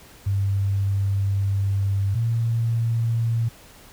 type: tone pair in turn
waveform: sine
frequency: 98.7 / 115.25 Hz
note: G2 / A#2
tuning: +12 / -19 cents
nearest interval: minor third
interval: 269 cents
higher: second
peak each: -19 dBFS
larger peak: neither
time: 0.26-2.15 / 2.15-3.49 s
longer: first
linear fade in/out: 10 ms
effects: pink hiss -48 dBFS RMS until 3.92 s